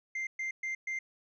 triangle tone bursts, 2093 Hz, C7, in tune, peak -31 dBFS, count 4, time 0.15-0.99 s, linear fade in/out 5 ms, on 120 ms, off 120 ms, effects resampled to 16000 Hz

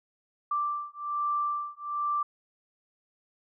sine beating tone pair, 1174.7 / 1175.9 Hz, D6 / D6, 0 / +2 cents, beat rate 1.2 Hz, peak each -31 dBFS, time 0.51-2.23 s, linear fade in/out 5 ms, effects none

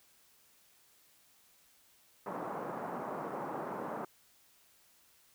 white band-pass noise, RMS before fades -40 dBFS, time 2.26-4.05 s, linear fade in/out 5 ms, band 160 to 1100 Hz, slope 24 dB/octave, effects white hiss -66 dBFS RMS until 5.34 s

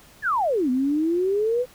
sine exponential two-way sweep, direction down then up, 1812 to 246.9 to 511 Hz, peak -19 dBFS, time 0.22-1.66 s, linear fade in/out 50 ms, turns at 0.7 s, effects pink hiss -51 dBFS RMS until 1.74 s

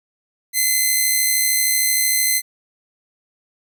5% pulse tone with amplitude modulation, 2050 Hz, C7, 36 cents flat, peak -4 dBFS, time 0.53-2.42 s, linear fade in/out 50 ms, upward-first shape sine, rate 73.1 Hz, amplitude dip 30%, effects none

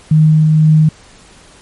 sine tone with tremolo, 155.56 Hz, D#3, in tune, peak -4 dBFS, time 0.11-0.89 s, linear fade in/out 5 ms, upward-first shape triangle, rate 2 Hz, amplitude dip 25%, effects pink hiss -42 dBFS RMS until 1.61 s + MP3 48 kbps

